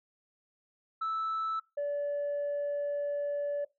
sine tone pair in turn, 1314 / 576.9 Hz, E6 / D5, -6 / -31 cents, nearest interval octave + major second, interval 1425 cents, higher first, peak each -28 dBFS, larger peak neither, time 1.01-1.6 / 1.77-3.65 s, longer second, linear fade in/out 10 ms, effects noise-tail reverb RT60 0.2 s tail -20 dB re dry + tanh soft clip ceiling -28 dBFS

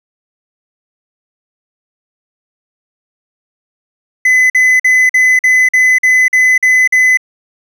triangle tone bursts, 2018 Hz, B6, 37 cents sharp, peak -4 dBFS, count 10, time 4.25-7.173 s, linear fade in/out 5 ms, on 250 ms, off 47 ms, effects none

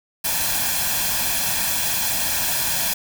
white noise with comb filter, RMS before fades -22 dBFS, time 0.24-2.94 s, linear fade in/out 10 ms, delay 1.2 ms, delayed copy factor +0.65, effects none

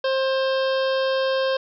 harmonic tone, 530 Hz, C5, 22 cents sharp, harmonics 1 / 2 / 3 / 5 / 6 / 7 / 8 / 9 / 10, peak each -20 / -30 / -30 / -37 / -34 / -37 / -41 / -39 / -42 dBFS, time 0.04-1.57 s, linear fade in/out 5 ms, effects none

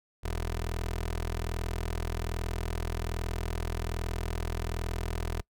15% pulse tone with notch filter, 41.23 Hz, E1, 1 cent sharp, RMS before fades -33 dBFS, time 0.23-5.42 s, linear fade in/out 20 ms, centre 150 Hz, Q 1.3, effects noise-tail reverb RT60 0.1 s tail -24 dB re dry

